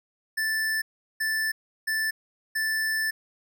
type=tone bursts at uneven times; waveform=square; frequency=1760 Hz; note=A6; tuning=in tune; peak=-25 dBFS; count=4; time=0.37-0.82 / 1.2-1.52 / 1.87-2.11 / 2.55-3.11 s; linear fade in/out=10 ms; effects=none